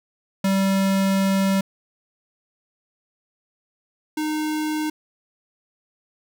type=tone pair in turn; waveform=square; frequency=193.9 / 307.3 Hz; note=G3 / D#4; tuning=-19 / -21 cents; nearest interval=minor sixth; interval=798 cents; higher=second; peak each=-18 / -23 dBFS; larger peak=first; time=0.44-1.61 / 4.17-4.9 s; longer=first; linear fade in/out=5 ms; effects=none